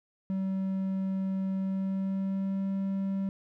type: tone with pitch glide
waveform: triangle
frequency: 191.3 to 194.31 Hz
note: G3 to G3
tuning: -42 to -15 cents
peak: -26 dBFS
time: 0.3-3.29 s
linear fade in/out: 0 ms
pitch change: +27 cents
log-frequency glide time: 1.55-2.69 s
effects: none